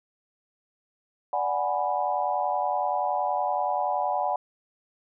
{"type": "chord", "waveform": "sine", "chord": "G# half-diminished seventh", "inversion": "second", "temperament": "equal", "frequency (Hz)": [587.3, 740, 830.6, 987.8], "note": ["D5", "F#5", "G#5", "B5"], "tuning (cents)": [0, 0, 0, 0], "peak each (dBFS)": [-31, -27, -29, -31], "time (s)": [1.33, 4.36], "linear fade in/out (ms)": 2, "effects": []}